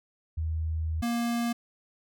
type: tone pair in turn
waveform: sine / square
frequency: 79.8 / 235.6 Hz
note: D#2 / A#3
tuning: +44 / +19 cents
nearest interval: octave + perfect fifth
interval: 1875 cents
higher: second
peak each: -27 dBFS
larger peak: neither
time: 0.37-1.02 / 1.02-1.53 s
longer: first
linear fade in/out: 10 ms
effects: none